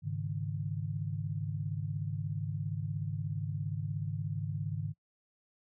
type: chord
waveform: sine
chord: Ab suspended fourth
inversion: none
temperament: equal with one note detuned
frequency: 102.63 / 138.59 / 155.56 Hz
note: Ab2 / Db3 / Eb3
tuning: -20 / 0 / 0 cents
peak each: -37 / -38 / -37 dBFS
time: 0.02-4.94 s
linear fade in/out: 50 ms
effects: noise-tail reverb RT60 0.1 s tail -22 dB re dry